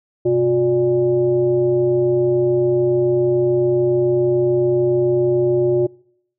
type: tone with frequency modulation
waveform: sine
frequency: 360 Hz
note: F#4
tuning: 47 cents flat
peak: -13 dBFS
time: 0.25-5.87 s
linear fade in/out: 10 ms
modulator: 231 Hz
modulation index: 0.62
effects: noise-tail reverb RT60 0.7 s tail -26 dB re dry